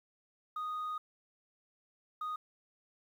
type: tone bursts at uneven times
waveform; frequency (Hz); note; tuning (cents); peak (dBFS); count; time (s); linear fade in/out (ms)
sine; 1241; D#6; -5; -33; 2; 0.56-0.98 / 2.21-2.36; 5
effects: tanh soft clip ceiling -34 dBFS + 11-bit